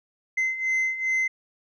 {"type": "beating tone pair", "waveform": "sine", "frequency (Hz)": [2060, 2062.5], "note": ["C7", "C7"], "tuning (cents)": [-28, -25], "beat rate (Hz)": 2.5, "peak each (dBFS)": [-26, -22], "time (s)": [0.37, 1.28], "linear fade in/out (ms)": 10, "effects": ["tanh soft clip ceiling -20 dBFS"]}